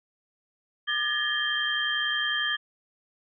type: tone cluster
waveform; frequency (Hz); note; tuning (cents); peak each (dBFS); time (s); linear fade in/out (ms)
sine; 1202 / 1711 / 1842 / 3169; D6 / A6 / A#6 / G7; +40 / -49 / -21 / +18; -36 / -28 / -34 / -28; 0.87-2.57; 20
effects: none